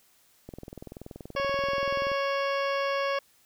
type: click train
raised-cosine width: 2 ms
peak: -27 dBFS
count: 35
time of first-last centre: 0.49-2.117 s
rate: 20.9 Hz
type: harmonic tone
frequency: 554.4 Hz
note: C#5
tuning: in tune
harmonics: 1 / 2 / 3 / 4 / 5 / 6 / 8 / 9 / 10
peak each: -28 / -31 / -36 / -38 / -39 / -43 / -47 / -47 / -46 dBFS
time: 1.36-3.19 s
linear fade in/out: 5 ms
effects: white hiss -63 dBFS RMS until 3.45 s